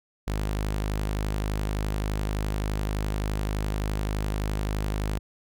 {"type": "tone", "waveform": "sawtooth", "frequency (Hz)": 51.7, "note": "G#1", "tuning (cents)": -7, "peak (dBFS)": -22, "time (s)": [0.27, 5.19], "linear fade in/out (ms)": 10, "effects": []}